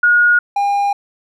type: tone pair in turn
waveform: sine / triangle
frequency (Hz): 1441 / 806.7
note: F#6 / G5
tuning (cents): -46 / +49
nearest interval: minor seventh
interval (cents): 1005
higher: first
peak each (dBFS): -8 / -11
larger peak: first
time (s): 0.03-0.39 / 0.56-0.93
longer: second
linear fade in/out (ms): 5
effects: none